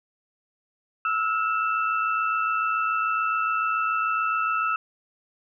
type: tone cluster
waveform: sine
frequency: 1309 / 1416 / 2659 Hz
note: E6 / F6 / E7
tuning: -13 / +23 / +14 cents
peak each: -23 / -30 / -31 dBFS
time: 1.05-4.76 s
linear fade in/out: 2 ms
effects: none